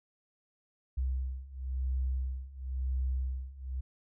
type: beating tone pair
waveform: sine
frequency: 64.2 / 65.17 Hz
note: C2 / C2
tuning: -32 / -6 cents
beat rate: 0.97 Hz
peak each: -35 / -33 dBFS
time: 0.97-3.81 s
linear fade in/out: 10 ms
effects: none